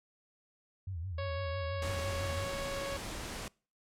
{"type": "tone with vibrato", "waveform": "sine", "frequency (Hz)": 88, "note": "F2", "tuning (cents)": 14, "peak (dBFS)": -36, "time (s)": [0.87, 2.45], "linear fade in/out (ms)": 5, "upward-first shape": "sine", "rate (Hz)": 6, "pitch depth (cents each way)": 160}
{"type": "harmonic tone", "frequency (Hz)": 554.4, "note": "C#5", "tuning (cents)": 0, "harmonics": [1, 2, 3, 4, 5, 6, 7, 8, 9], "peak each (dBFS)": [-38, -44, -48, -50, -52, -54, -55, -56, -57], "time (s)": [1.18, 2.97], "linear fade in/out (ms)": 5}
{"type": "noise", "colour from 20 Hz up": "pink", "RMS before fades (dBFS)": -41, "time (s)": [1.82, 3.48], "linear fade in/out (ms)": 2}
{"effects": ["noise-tail reverb RT60 0.4 s tail -26 dB re dry", "low-pass 10000 Hz 12 dB/octave"]}